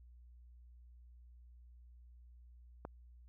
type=click; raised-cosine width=1 ms; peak=-29 dBFS; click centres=2.851 s; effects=added 60 Hz sine -56 dBFS peak until 3.28 s